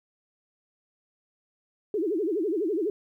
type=tone with vibrato; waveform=sine; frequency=370 Hz; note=F#4; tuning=in tune; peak=-24 dBFS; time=1.94-2.9 s; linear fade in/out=2 ms; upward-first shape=sine; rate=12 Hz; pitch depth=290 cents each way; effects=11-bit